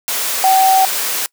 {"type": "tone in noise", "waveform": "sine", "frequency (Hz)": 764, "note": "G5", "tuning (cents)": -45, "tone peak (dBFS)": -8, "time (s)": [0.44, 0.85], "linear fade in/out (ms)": 0, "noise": "white", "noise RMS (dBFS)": -19, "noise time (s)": [0.08, 1.26], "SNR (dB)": 8, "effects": ["noise-tail reverb RT60 0.1 s tail -24 dB re dry", "high-pass 400 Hz 12 dB/octave"]}